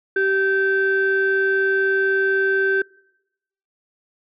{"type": "tone pair together", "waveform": "sine", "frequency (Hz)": [388, 1552], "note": ["G4", "G6"], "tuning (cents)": [-18, -18], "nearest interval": "2 octaves", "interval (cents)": 2400, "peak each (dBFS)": -18, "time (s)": [0.16, 2.82], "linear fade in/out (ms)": 5, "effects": ["noise-tail reverb RT60 0.9 s tail -26 dB re dry", "tanh soft clip ceiling -10 dBFS"]}